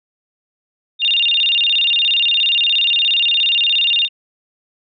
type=tone with vibrato; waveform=sine; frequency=3197 Hz; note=G7; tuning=33 cents sharp; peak=-12 dBFS; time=0.99-4.09 s; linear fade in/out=50 ms; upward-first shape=square; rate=17 Hz; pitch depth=230 cents each way; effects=none